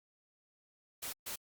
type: noise bursts at uneven times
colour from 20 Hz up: white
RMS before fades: -41 dBFS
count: 2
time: 1.02-1.13 / 1.26-1.36 s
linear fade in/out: 10 ms
effects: Opus 48 kbps